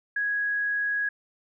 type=tone; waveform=sine; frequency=1661.2 Hz; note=G#6; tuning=in tune; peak=-24 dBFS; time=0.16-1.09 s; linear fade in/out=5 ms; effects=none